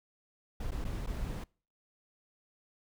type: noise with dropouts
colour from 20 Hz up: brown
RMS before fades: -36 dBFS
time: 0.6-1.44 s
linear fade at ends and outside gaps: 5 ms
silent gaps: 0.709-0.717 / 0.844-0.849 / 1.064-1.071 s
effects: noise-tail reverb RT60 0.4 s tail -25 dB re dry